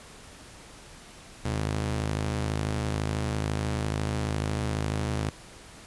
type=ring-modulated tone; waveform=sawtooth; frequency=106.2 Hz; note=G#2; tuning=39 cents sharp; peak=-20 dBFS; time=1.45-5.3 s; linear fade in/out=5 ms; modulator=26 Hz; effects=pink hiss -48 dBFS RMS until 5.86 s + resampled to 24000 Hz